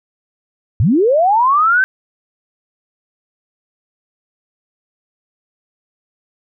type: linear sweep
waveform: sine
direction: up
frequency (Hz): 82.41 to 1568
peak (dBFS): -9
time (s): 0.8-1.84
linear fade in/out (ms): 0
effects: none